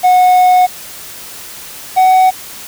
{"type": "tone pair in turn", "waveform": "triangle", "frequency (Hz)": [731, 747.7], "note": ["F#5", "F#5"], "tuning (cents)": [-21, 18], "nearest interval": "unison", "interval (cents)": 39, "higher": "second", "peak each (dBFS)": -3, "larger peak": "neither", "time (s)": [[0.03, 0.67], [1.96, 2.31]], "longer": "first", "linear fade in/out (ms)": 20, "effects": ["white hiss -30 dBFS RMS until 2.67 s"]}